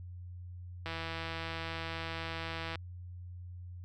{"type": "click train", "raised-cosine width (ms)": 0.3, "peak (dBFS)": -23, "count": 312, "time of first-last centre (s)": [0.86, 2.756], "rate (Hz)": 164, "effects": ["added 89 Hz sine -43 dBFS peak until 3.84 s"]}